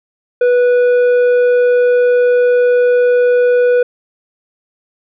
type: tone with tanh clipping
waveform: sine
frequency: 491 Hz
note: B4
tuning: 10 cents flat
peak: -9 dBFS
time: 0.41-3.83 s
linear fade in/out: 5 ms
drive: 7 dB
effects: none